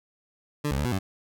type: tone with pitch steps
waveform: 20% pulse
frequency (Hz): 147.5 / 67.6 / 73.2 / 123.3 / 95.5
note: D3 / C#2 / D2 / B2 / G2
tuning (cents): +8 / -43 / -5 / -2 / -45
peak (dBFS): -20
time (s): 0.64-0.99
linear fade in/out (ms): 10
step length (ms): 70
effects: none